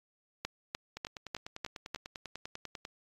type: two click trains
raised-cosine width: 0.2 ms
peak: -17 / -24 dBFS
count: 6 / 20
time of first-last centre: 0.45-1.947 / 0.97-2.851 s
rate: 3.34 / 10.1 Hz
effects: AAC 32 kbps